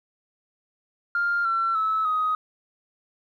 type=tone with pitch steps; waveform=sine; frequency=1400 / 1350 / 1301.7 / 1255.2 Hz; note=F6 / E6 / E6 / D#6; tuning=+4 / +41 / -22 / +15 cents; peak=-20 dBFS; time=1.15-2.35 s; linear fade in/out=2 ms; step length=300 ms; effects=tanh soft clip ceiling -16 dBFS + 10-bit